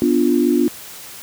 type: chord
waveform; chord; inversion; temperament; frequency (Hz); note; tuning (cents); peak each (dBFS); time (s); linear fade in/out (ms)
sine; B diminished; none; equal; 246.9 / 293.7 / 349.2; B3 / D4 / F4; 0 / 0 / 0; -17; 0.02-0.68; 0
effects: white hiss -36 dBFS RMS until 1.22 s + high-pass 60 Hz 12 dB/octave